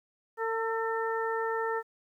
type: harmonic tone with a mistuned harmonic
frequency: 451.4 Hz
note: A4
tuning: 44 cents sharp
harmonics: 1 / 2 / 3 / 4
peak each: -31 / -34 / -36 / -37 dBFS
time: 0.37-1.83 s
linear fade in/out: 50 ms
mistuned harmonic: 3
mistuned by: -23 cents
effects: 11-bit